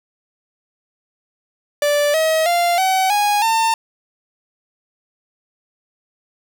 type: tone with pitch steps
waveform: 45% pulse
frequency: 584 / 636.9 / 694.5 / 757.4 / 825.9 / 900.7 Hz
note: D5 / D#5 / F5 / F#5 / G#5 / A5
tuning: -10 / +40 / -10 / +40 / -10 / +40 cents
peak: -14 dBFS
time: 1.82-3.74 s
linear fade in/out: 2 ms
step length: 320 ms
effects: none